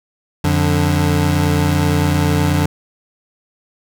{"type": "tone pair together", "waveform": "25% pulse", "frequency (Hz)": [88.6, 146.83], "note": ["F2", "D3"], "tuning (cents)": [25, 0], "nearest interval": "major sixth", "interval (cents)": 875, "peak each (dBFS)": -12, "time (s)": [0.44, 2.66], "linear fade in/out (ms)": 5, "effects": []}